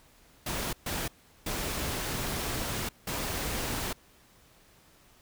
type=noise bursts at uneven times; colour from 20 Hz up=pink; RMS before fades=-33 dBFS; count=4; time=0.46-0.73 / 0.86-1.08 / 1.46-2.89 / 3.07-3.93 s; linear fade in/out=5 ms; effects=pink hiss -60 dBFS RMS until 5.21 s